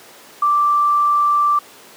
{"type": "tone", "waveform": "sine", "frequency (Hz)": 1173, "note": "D6", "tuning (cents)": -2, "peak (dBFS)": -12, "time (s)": [0.42, 1.59], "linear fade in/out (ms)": 5, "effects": ["pink hiss -42 dBFS RMS until 1.96 s", "high-pass 300 Hz 12 dB/octave"]}